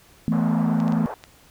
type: chord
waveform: sine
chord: E suspended fourth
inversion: none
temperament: just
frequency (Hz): 164.81 / 219.8 / 247.2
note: E3 / A3 / B3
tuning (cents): 0 / -2 / +2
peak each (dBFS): -23 / -21 / -25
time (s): 0.28-1.06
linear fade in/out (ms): 0
type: band-pass noise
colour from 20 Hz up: white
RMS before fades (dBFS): -34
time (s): 0.32-1.14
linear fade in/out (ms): 0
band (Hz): 430 to 1100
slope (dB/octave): 24
type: clicks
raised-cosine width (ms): 0.2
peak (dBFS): -22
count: 4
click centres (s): 0.802 / 0.88 / 0.923 / 1.239
effects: pink hiss -53 dBFS RMS until 1.5 s